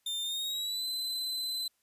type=tone with pitch glide; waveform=40% pulse; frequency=3600 to 4041 Hz; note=A7 to B7; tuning=+39 to +39 cents; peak=-31 dBFS; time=0.06-1.68 s; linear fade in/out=5 ms; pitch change=+200 cents; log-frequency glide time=0.22-0.85 s; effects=white hiss -75 dBFS RMS until 1.82 s + resampled to 32000 Hz